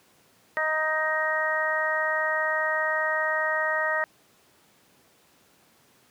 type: harmonic tone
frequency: 312.5 Hz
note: D#4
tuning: 8 cents sharp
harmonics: 2 / 3 / 4 / 5 / 6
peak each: -29 / -33 / -31 / -33 / -26 dBFS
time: 0.57-4.04 s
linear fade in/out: 0 ms
effects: pink hiss -60 dBFS RMS until 6.1 s + high-pass 150 Hz 12 dB/octave